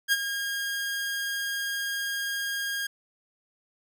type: tone with ADSR envelope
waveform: sawtooth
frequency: 1623 Hz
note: G#6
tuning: 40 cents flat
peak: -15 dBFS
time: 0.08-2.87 s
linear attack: 42 ms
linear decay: 36 ms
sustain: -10 dB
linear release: 7 ms
effects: none